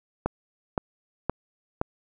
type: click train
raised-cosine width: 1 ms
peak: -10 dBFS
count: 4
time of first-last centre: 0.26-1.814 s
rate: 1.93 Hz
effects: none